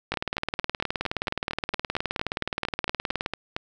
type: two click trains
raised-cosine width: 0.3 ms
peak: -10 / -12 dBFS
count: 61 / 16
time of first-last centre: 0.12-3.261 / 0.14-3.565 s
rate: 19.1 / 4.38 Hz
effects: none